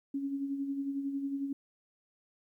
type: tone with tremolo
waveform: sine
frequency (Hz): 277.2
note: C#4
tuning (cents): 0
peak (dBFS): -30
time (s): 0.14-1.53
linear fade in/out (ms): 5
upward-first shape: sine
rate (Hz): 11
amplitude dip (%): 50
effects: 12-bit